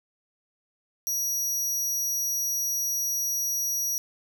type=tone; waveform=sawtooth; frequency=5780 Hz; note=F#8; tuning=41 cents flat; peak=-23 dBFS; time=1.07-3.98 s; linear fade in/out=0 ms; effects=none